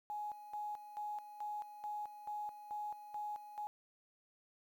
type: tone with tremolo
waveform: sine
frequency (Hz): 837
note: G#5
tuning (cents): +13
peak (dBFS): -39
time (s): 0.1-3.67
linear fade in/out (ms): 0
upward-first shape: square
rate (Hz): 2.3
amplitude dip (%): 70
effects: 11-bit